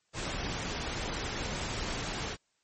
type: noise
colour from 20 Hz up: pink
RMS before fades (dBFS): -35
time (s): 0.13-2.37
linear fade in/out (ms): 50
effects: white hiss -75 dBFS RMS until 2.63 s + MP3 32 kbps